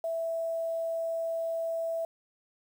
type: tone with quantisation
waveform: sine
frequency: 659.3 Hz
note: E5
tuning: in tune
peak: -29 dBFS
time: 0.04-2.05 s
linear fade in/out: 2 ms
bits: 9
effects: none